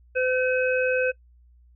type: harmonic tone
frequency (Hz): 510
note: C5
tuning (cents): -44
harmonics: 1 / 3 / 5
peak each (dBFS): -22 / -27 / -29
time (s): 0.15-1.12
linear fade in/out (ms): 20
effects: noise-tail reverb RT60 0.1 s tail -21 dB re dry + added 60 Hz sine -52 dBFS peak until 1.75 s